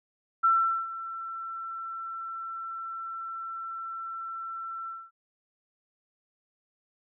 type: tone with ADSR envelope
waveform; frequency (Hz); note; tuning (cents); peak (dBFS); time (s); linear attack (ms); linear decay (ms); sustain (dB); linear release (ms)
sine; 1343; E6; +32; -18; 0.43-5.11; 17; 420; -16; 230
effects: none